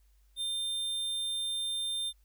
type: tone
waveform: square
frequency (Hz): 3600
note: A7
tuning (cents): +39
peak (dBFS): -32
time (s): 0.36-2.13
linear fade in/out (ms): 50
effects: added 50 Hz sine -61 dBFS peak until 2.24 s + white hiss -75 dBFS RMS until 2.24 s